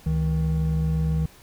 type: tone pair together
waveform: triangle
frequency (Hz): 70.5 / 158.5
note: C#2 / D#3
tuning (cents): +30 / +32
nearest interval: octave + major second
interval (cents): 1402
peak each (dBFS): -23 / -20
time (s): 0.06-1.26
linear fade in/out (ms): 5
effects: pink hiss -51 dBFS RMS until 1.42 s